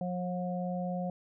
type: harmonic tone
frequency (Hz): 179.7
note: F3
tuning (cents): +50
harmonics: 1 / 3 / 4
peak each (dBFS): -33 / -38 / -39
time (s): 0.01-1.1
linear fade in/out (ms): 2
effects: none